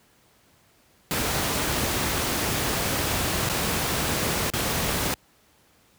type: noise with dropouts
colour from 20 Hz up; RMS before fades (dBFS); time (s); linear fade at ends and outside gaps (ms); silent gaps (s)
pink; -25; 1.11-5.14; 0; 3.49-3.497 / 4.501-4.536
effects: pink hiss -60 dBFS RMS until 5.98 s + high-pass 60 Hz 12 dB/octave